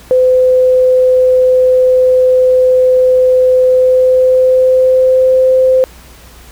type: tone with pitch glide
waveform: sine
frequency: 510 to 517.7 Hz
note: C5 to C5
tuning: -44 to -18 cents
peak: -5 dBFS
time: 0.11-5.84 s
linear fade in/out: 0 ms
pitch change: +26 cents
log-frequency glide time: 3.65-5.46 s
effects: added 60 Hz sine -38 dBFS peak until 6.51 s + pink hiss -39 dBFS RMS until 6.51 s